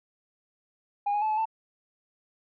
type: tone with pitch steps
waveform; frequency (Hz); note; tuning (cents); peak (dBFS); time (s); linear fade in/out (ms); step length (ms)
sine; 815 / 829 / 867 / 859 / 887; G#5 / G#5 / A5 / A5 / A5; -33 / -3 / -26 / -42 / +14; -22; 1.06-1.455; 10; 79
effects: tanh soft clip ceiling -22 dBFS